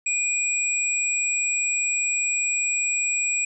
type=tone pair together; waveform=sine; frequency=2430 / 7715 Hz; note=D#7 / B8; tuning=-42 / -41 cents; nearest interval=octave + minor sixth; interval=2001 cents; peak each=-24 dBFS; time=0.06-3.45 s; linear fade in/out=5 ms; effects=none